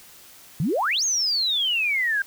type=exponential two-way sweep; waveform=sine; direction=up then down; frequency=132.1 to 6645 to 1567 Hz; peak=-20 dBFS; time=0.6-2.22 s; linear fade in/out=2 ms; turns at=1.04 s; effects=white hiss -48 dBFS RMS until 2.26 s